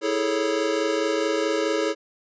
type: chord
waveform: square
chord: A major seventh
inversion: second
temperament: equal with one note detuned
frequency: 325.5 / 415.3 / 440 / 554.4 Hz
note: E4 / G#4 / A4 / C#5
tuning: -22 / 0 / 0 / 0 cents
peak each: -28 dBFS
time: 0.01-1.95 s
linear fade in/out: 50 ms
effects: resampled to 16000 Hz